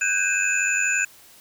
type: tone cluster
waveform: sine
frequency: 1512 / 1609 / 2497 / 2589 / 7000 Hz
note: F#6 / G6 / D#7 / E7 / A8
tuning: +37 / +45 / +6 / -32 / -10 cents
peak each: -26 dBFS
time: 0.01-1.05 s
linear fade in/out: 5 ms
effects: white hiss -50 dBFS RMS until 1.4 s